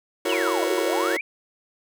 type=chord; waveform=40% pulse; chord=F# dominant seventh; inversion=third; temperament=just; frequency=333 / 370 / 462.5 / 555 Hz; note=E4 / F#4 / A#4 / C#5; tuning=+18 / 0 / -14 / +2 cents; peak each=-27 dBFS; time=0.25-1.17 s; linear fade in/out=5 ms
type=exponential two-way sweep; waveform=sine; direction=down then up; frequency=3136 to 329.6 to 2476 Hz; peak=-26 dBFS; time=0.29-1.21 s; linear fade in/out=2 ms; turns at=0.76 s
type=tone bursts; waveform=sine; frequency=987 Hz; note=B5; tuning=1 cent flat; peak=-26 dBFS; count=5; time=0.32-0.945 s; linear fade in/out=5 ms; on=21 ms; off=130 ms
effects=none